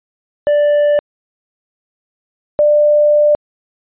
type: tone pair in turn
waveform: triangle / sine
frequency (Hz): 587.3 / 594.1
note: D5 / D5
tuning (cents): 0 / +20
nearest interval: unison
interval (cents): 20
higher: second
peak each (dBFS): -7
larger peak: neither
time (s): 0.47-0.99 / 2.59-3.35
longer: second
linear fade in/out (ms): 0
effects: resampled to 8000 Hz